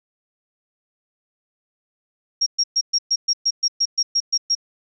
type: tone bursts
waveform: sine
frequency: 5588 Hz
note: F8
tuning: in tune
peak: -15 dBFS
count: 13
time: 2.41-4.552 s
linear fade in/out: 10 ms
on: 54 ms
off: 120 ms
effects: none